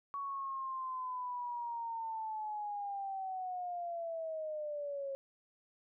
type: linear sweep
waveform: sine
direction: down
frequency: 1123 to 542 Hz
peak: -37 dBFS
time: 0.14-5.15 s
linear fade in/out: 0 ms
effects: none